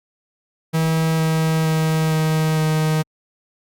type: tone with pitch steps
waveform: 45% pulse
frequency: 161 / 159.8 / 158.6 / 157.41 / 156.24 Hz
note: E3 / D#3 / D#3 / D#3 / D#3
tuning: -41 / +47 / +33 / +20 / +8 cents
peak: -16 dBFS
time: 0.73-3.03 s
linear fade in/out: 20 ms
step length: 460 ms
effects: Opus 48 kbps